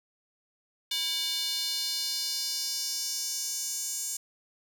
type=tone with high-pass filter sweep; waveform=square; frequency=325.1 Hz; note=E4; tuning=24 cents flat; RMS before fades=-32 dBFS; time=0.91-4.17 s; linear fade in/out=5 ms; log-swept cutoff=3500 to 7100 Hz; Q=3.2; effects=none